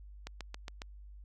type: click train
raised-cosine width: 0.2 ms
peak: -24 dBFS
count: 5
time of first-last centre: 0.27-0.819 s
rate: 7.29 Hz
effects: added 50 Hz sine -48 dBFS peak until 1.24 s